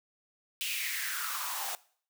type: noise with high-pass filter sweep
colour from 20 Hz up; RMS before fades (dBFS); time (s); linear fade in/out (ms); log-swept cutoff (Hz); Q
white; -35; 0.61-1.75; 0; 2900 to 720; 5
effects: noise-tail reverb RT60 0.5 s tail -20 dB re dry